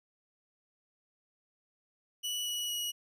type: tone with pitch steps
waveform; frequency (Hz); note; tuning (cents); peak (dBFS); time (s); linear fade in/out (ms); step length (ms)
sawtooth; 2950 / 2930 / 2909; F#7 / F#7 / F#7; -6 / -18 / -30; -30; 2.23-2.92; 20; 230
effects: none